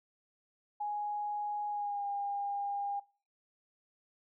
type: tone with pitch glide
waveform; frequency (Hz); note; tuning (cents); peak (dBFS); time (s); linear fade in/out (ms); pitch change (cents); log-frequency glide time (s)
sine; 830.6 to 806.5; G#5 to G5; 0 to +49; -33; 0.8-3; 10; -51; 1.69-2.06
effects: noise-tail reverb RT60 0.4 s tail -22 dB re dry